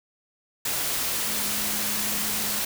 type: tone in noise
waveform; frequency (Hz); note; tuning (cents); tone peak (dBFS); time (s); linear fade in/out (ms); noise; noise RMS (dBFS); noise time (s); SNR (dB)
sine; 210; G#3; +19; -38; 1.26-2.6; 5; white; -27; 0.65-2.65; -14
effects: none